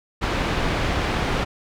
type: low-pass noise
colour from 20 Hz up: pink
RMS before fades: -23 dBFS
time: 0.21-1.45 s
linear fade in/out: 20 ms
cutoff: 3100 Hz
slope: 12 dB/octave
effects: none